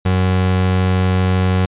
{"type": "tone", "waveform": "30% pulse", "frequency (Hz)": 92.7, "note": "F#2", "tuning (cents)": 4, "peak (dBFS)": -10, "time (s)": [0.05, 1.66], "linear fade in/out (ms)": 10, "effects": ["resampled to 8000 Hz"]}